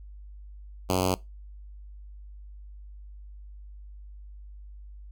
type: tone with notch filter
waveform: 5% pulse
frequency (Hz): 92.5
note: F#2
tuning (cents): 0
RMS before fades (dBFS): -25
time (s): 0.89-1.15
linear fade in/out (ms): 10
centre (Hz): 1700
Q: 0.76
effects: noise-tail reverb RT60 0.2 s tail -20 dB re dry + added 50 Hz sine -42 dBFS peak until 5.11 s